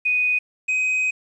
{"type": "tone pair in turn", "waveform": ["sine", "triangle"], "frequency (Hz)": [2489, 2516], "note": ["D#7", "D#7"], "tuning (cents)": [0, 19], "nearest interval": "unison", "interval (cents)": 19, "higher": "second", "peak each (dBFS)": -17, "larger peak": "neither", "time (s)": [[0.05, 0.39], [0.68, 1.11]], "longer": "second", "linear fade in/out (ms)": 10, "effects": ["resampled to 22050 Hz", "9-bit"]}